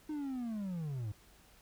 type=linear sweep; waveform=triangle; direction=down; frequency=310.2 to 98.6 Hz; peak=-34 dBFS; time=0.09-1.12 s; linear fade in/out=5 ms; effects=added 50 Hz sine -67 dBFS peak until 1.61 s + pink hiss -63 dBFS RMS until 1.61 s